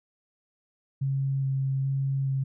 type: tone with vibrato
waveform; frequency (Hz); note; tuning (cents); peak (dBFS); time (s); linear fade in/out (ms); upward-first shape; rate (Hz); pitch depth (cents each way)
sine; 135.5; C#3; -39; -24; 1.01-2.44; 10; square; 1.2; 9
effects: none